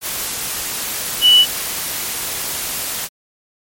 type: tone in noise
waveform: sine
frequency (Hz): 2960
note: F#7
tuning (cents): 0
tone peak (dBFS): -6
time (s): 1.21-1.46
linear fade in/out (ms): 50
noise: white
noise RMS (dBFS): -23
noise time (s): 0.01-3.09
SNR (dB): +14
effects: MP3 64 kbps